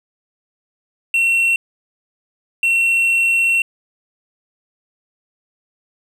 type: tone bursts at uneven times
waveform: triangle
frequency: 2719 Hz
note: F7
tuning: 47 cents flat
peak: -11 dBFS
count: 2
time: 1.14-1.56 / 2.63-3.62 s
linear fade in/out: 2 ms
effects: none